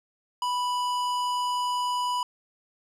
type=tone with tanh clipping; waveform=sine; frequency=987 Hz; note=B5; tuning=1 cent flat; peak=-27 dBFS; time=0.42-2.23 s; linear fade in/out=2 ms; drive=17 dB; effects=resampled to 32000 Hz